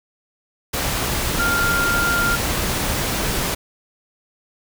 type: tone in noise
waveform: sine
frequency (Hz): 1396.9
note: F6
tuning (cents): 0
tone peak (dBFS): -18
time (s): 1.39-2.36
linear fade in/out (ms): 10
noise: pink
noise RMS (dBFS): -22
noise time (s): 0.73-3.55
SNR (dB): +1
effects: none